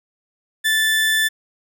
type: tone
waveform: 30% pulse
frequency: 1757 Hz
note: A6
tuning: 3 cents flat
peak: -13 dBFS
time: 0.64-1.29 s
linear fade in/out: 20 ms
effects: none